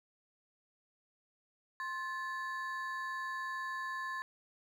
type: ring-modulated tone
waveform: triangle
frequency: 1396.9 Hz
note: F6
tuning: in tune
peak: -32 dBFS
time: 1.8-4.22 s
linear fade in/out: 0 ms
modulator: 342 Hz
effects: none